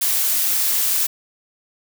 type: noise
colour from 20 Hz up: blue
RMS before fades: -19 dBFS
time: 0.01-1.07 s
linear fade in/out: 10 ms
effects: none